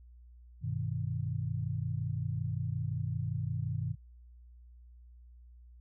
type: chord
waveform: sine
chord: G augmented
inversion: none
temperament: equal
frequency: 98 / 123.47 / 155.56 Hz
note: G2 / B2 / D#3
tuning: 0 / 0 / 0 cents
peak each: -36 / -35 / -37 dBFS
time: 0.61-3.96 s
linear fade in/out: 50 ms
effects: added 60 Hz sine -52 dBFS peak until 5.8 s